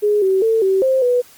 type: tone with pitch steps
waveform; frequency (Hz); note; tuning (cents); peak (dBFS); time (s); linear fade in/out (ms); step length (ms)
sine; 416.6 / 381.7 / 448.1 / 383.6 / 526 / 492.1; G#4 / G4 / A4 / G4 / C5 / B4; +5 / -46 / +32 / -37 / +9 / -6; -12; 0.02-1.22; 20; 200
effects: white hiss -46 dBFS RMS until 1.37 s + Opus 24 kbps